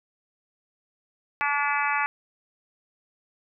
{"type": "harmonic tone", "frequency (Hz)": 287.9, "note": "D4", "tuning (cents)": -34, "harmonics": [3, 4, 5, 6, 7, 8, 9], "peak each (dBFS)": [-28, -29, -30, -31, -31, -32, -33], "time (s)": [1.41, 2.06], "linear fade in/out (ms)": 0, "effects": []}